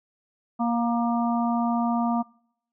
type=harmonic tone with a mistuned harmonic; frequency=234.9 Hz; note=A#3; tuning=13 cents sharp; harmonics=1 / 3 / 4 / 5; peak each=-23 / -28 / -31 / -32 dBFS; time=0.59-2.23 s; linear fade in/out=20 ms; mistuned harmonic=5; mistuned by=+25 cents; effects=noise-tail reverb RT60 0.7 s tail -25 dB re dry